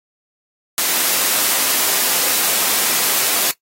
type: high-pass noise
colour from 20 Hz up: white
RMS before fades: -17 dBFS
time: 0.78-3.51 s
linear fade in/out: 0 ms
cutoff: 240 Hz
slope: 12 dB/octave
effects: noise-tail reverb RT60 0.1 s tail -18 dB re dry + AAC 48 kbps